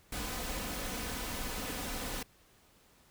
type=noise with comb filter; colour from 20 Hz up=pink; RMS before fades=-38 dBFS; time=0.12-2.23 s; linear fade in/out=5 ms; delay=4 ms; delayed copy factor=+0.5; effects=pink hiss -64 dBFS RMS until 3.1 s